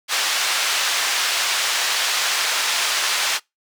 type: band-pass noise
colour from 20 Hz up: white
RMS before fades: -21 dBFS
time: 0.08-3.4 s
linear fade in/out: 50 ms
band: 850 to 5200 Hz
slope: 12 dB/octave
effects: noise-tail reverb RT60 0.2 s tail -26 dB re dry